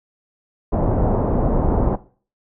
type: low-pass noise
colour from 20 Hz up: pink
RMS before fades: -18 dBFS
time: 0.72-1.96 s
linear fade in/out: 10 ms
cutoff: 830 Hz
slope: 24 dB/octave
effects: noise-tail reverb RT60 0.4 s tail -17 dB re dry